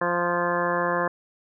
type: harmonic tone with a mistuned harmonic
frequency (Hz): 174.61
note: F3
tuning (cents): 0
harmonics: 1 / 2 / 3 / 4 / 5 / 6 / 7 / 8 / 9 / 10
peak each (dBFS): -33 / -31 / -27 / -32 / -35 / -27 / -35 / -36 / -34 / -31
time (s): 0.01-1.08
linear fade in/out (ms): 5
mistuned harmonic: 10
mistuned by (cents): -22
effects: none